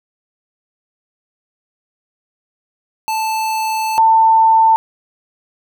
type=tone pair in turn; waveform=square / sine; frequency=879 / 893.3 Hz; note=A5 / A5; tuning=-2 / +26 cents; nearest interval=unison; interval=28 cents; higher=second; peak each=-17 / -7 dBFS; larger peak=second; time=3.08-3.98 / 3.98-4.76 s; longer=first; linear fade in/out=0 ms; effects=none